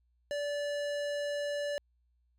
sine tone with hard clipping, 580 Hz, D5, 22 cents flat, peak -34 dBFS, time 0.31-1.78 s, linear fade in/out 0 ms, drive 18 dB, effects added 60 Hz sine -69 dBFS peak until 2.38 s

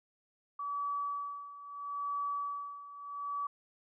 sine tone with tremolo, 1145 Hz, D6, 44 cents flat, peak -32 dBFS, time 0.59-3.47 s, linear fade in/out 5 ms, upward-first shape sine, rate 0.76 Hz, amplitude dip 80%, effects none

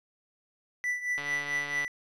triangle tone with tremolo, 1975.5 Hz, B6, in tune, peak -24 dBFS, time 0.84-1.88 s, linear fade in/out 0 ms, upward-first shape triangle, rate 4.5 Hz, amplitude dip 80%
click train, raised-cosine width 0.3 ms, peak -23 dBFS, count 97, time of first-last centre 1.18-1.847 s, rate 144 Hz
effects resampled to 32000 Hz

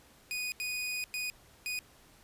sawtooth tone bursts at uneven times, 2480 Hz, D#7, 6 cents flat, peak -30 dBFS, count 4, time 0.31-0.52 / 0.6-1.04 / 1.14-1.3 / 1.66-1.79 s, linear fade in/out 0 ms, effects pink hiss -60 dBFS RMS until 2.23 s + resampled to 32000 Hz

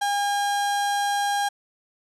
35% pulse tone, 810 Hz, G#5, 43 cents flat, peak -20 dBFS, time 0.01-1.49 s, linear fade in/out 10 ms, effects low-pass 11000 Hz 12 dB/octave

